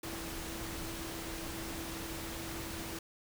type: tone in noise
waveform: sine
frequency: 329.6 Hz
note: E4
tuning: in tune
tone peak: -45 dBFS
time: 0.03-2.99 s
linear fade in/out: 5 ms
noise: pink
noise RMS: -42 dBFS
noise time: 0.03-2.99 s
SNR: -6 dB
effects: none